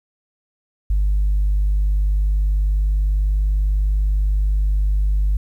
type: tone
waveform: sine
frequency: 50.1 Hz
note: G1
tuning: 38 cents sharp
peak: -13 dBFS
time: 0.9-5.37 s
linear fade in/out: 5 ms
effects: tanh soft clip ceiling -12 dBFS + 9-bit